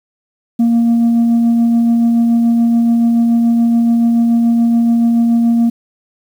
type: tone with tremolo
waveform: sine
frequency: 233.1 Hz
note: A#3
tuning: in tune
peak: -5 dBFS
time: 0.59-5.7 s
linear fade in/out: 10 ms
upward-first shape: sine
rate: 7 Hz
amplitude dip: 25%
effects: tanh soft clip ceiling -7 dBFS + 7-bit